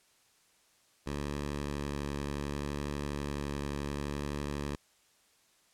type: tone with vibrato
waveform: 10% pulse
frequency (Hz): 71.8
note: D2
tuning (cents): -39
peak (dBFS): -26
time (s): 1.06-4.76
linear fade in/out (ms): 10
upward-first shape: triangle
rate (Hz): 0.68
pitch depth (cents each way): 14
effects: white hiss -67 dBFS RMS until 5.73 s + low-pass 10000 Hz 12 dB/octave